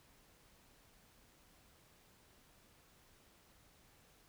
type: silence
effects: pink hiss -67 dBFS RMS until 4.28 s